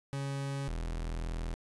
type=tone pair in turn; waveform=40% pulse; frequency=138.59 / 41.2 Hz; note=C#3 / E1; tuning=0 / 0 cents; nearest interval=octave + major sixth; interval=2100 cents; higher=first; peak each=-33 / -33 dBFS; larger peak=neither; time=0.13-0.68 / 0.68-1.54 s; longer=second; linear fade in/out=0 ms; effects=resampled to 24000 Hz + 12-bit